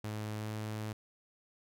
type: tone with pitch glide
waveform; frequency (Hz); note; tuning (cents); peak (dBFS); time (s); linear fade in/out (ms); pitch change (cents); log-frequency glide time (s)
sawtooth; 106.9 to 107.89; A2 to A2; -49 to -34; -33; 0.04-0.93; 5; +15; 0.35-0.48
effects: none